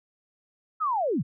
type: linear sweep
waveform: sine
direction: down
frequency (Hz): 1325 to 97.9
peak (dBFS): -23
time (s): 0.8-1.23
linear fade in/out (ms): 20
effects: none